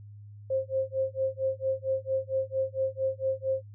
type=tone with tremolo; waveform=sine; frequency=530 Hz; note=C5; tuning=22 cents sharp; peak=-23 dBFS; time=0.5-3.63 s; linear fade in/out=5 ms; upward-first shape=sine; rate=4.4 Hz; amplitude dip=100%; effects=noise-tail reverb RT60 0.1 s tail -24 dB re dry + added 103 Hz sine -44 dBFS peak until 3.74 s